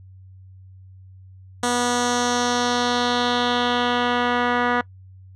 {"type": "tone with low-pass filter sweep", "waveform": "10% pulse", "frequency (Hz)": 243.5, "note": "B3", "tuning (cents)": -24, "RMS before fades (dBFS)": -21, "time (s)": [1.63, 4.81], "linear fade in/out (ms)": 2, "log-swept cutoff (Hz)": [8300, 2000], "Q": 2.2, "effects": ["noise-tail reverb RT60 0.1 s tail -22 dB re dry", "added 94 Hz sine -42 dBFS peak until 5.35 s"]}